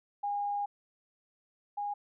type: tone pair in turn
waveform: sine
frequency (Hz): 815 / 819.3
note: G#5 / G#5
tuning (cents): -33 / -24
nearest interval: unison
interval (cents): 9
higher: second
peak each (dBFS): -30 / -32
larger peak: first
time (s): 0.23-0.66 / 1.77-1.94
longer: first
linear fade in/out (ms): 10
effects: none